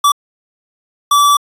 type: tone bursts at uneven times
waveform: square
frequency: 1156 Hz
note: D6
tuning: 28 cents flat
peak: -8 dBFS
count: 2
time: 0.04-0.12 / 1.11-1.37 s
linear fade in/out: 5 ms
effects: resampled to 32000 Hz